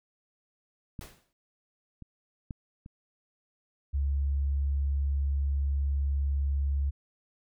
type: clicks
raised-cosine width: 5 ms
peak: -25 / -32 / -24 / -33 dBFS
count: 4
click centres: 0.992 / 2.023 / 2.508 / 2.861 s
type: noise with exponential decay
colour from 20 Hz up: pink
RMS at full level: -43 dBFS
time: 1.01-1.33 s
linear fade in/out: 1 ms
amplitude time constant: 69 ms
type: tone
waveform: sine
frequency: 69.8 Hz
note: C#2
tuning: 13 cents sharp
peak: -25 dBFS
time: 3.93-6.91 s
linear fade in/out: 20 ms
effects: none